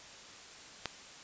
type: click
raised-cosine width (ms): 0.2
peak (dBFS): -16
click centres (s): 0.857
effects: white hiss -51 dBFS RMS until 1.23 s + resampled to 16000 Hz